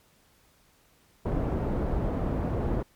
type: low-pass noise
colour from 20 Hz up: pink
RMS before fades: -28 dBFS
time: 1.25-2.83 s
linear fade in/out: 10 ms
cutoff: 640 Hz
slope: 12 dB/octave
effects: pink hiss -63 dBFS RMS until 2.95 s + MP3 96 kbps